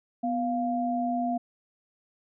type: tone pair together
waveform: sine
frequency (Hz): 247 / 698.5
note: B3 / F5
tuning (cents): 0 / 0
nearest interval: octave + tritone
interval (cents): 1800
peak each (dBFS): -28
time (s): 0.23-1.38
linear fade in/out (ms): 10
effects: none